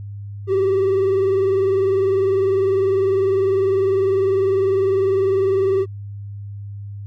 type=tone with vibrato; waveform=triangle; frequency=386.1 Hz; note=G4; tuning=26 cents flat; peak=-12 dBFS; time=0.47-5.86 s; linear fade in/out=50 ms; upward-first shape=triangle; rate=20 Hz; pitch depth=70 cents each way; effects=tanh soft clip ceiling -8 dBFS + added 101 Hz sine -29 dBFS peak until 7.06 s